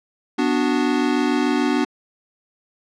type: chord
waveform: square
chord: B minor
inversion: none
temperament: equal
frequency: 246.9 / 293.7 / 370 Hz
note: B3 / D4 / F#4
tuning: 0 / 0 / 0 cents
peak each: -22 / -21 / -25 dBFS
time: 0.38-1.85 s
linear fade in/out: 10 ms
effects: low-pass 5000 Hz 12 dB/octave